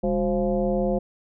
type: tone with frequency modulation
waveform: sine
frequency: 365 Hz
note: F#4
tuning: 24 cents flat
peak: -20 dBFS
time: 0.03-0.99 s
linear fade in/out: 10 ms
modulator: 163 Hz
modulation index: 1.7
effects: none

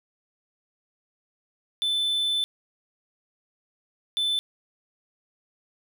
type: tone pair in turn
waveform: triangle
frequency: 3520 / 3520 Hz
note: A7 / A7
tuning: 0 / 0 cents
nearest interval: unison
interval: 0 cents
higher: neither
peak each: -21 dBFS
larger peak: neither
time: 1.82-2.44 / 4.17-4.39 s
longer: first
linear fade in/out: 0 ms
effects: none

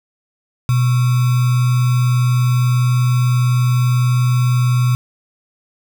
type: tone with sample-and-hold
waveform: sine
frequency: 124.2 Hz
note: B2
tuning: 10 cents sharp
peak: -11 dBFS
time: 0.69-4.95 s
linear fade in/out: 0 ms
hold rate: 1225 Hz
effects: none

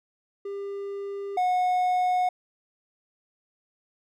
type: tone pair in turn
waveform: triangle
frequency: 399.2 / 728.8 Hz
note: G4 / F#5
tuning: +32 / -26 cents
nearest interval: minor seventh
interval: 1042 cents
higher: second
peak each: -29 / -19 dBFS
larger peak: second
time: 0.45-1.37 / 1.37-2.29 s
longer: neither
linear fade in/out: 5 ms
effects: none

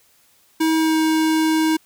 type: tone with pitch glide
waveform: square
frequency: 319.8 to 316.7 Hz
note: D#4 to D#4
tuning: +48 to +31 cents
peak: -16 dBFS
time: 0.6-1.77 s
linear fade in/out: 10 ms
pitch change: -17 cents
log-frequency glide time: 0.77-0.96 s
effects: white hiss -57 dBFS RMS until 1.85 s

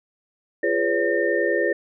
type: tone cluster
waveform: sine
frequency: 343.7 / 413.5 / 505 / 565 / 1817 Hz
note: F4 / G#4 / B4 / C#5 / A#6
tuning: -28 / -8 / +39 / +33 / -45 cents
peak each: -25 dBFS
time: 0.63-1.73 s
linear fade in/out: 5 ms
effects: none

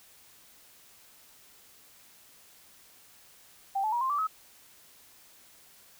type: tone with pitch steps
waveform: sine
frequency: 784 / 864.9 / 954.1 / 1052.6 / 1161.2 / 1281 Hz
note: G5 / A5 / A#5 / C6 / D6 / E6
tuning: 0 / -30 / +40 / +10 / -20 / -50 cents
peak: -26 dBFS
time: 3.75-4.272 s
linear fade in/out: 10 ms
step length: 87 ms
effects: white hiss -57 dBFS RMS until 5.99 s

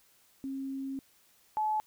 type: tone pair in turn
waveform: sine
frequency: 270 / 859.3 Hz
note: C#4 / A5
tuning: -45 / -41 cents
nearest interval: octave + minor sixth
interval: 2004 cents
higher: second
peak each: -34 / -27 dBFS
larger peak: second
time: 0.44-0.99 / 1.57-1.8 s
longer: first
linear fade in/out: 0 ms
effects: white hiss -65 dBFS RMS until 1.86 s

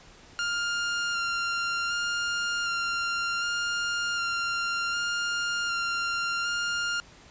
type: tone with vibrato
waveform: sawtooth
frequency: 1396.9 Hz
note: F6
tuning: in tune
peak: -23 dBFS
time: 0.39-7 s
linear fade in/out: 0 ms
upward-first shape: square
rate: 0.66 Hz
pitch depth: 11 cents each way
effects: pink hiss -52 dBFS RMS until 7.3 s + resampled to 16000 Hz

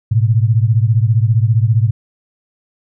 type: beating tone pair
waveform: sine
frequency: 108 / 123 Hz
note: A2 / B2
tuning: -32 / -7 cents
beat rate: 15 Hz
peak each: -11 / -14 dBFS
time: 0.11-1.91 s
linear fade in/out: 10 ms
effects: none

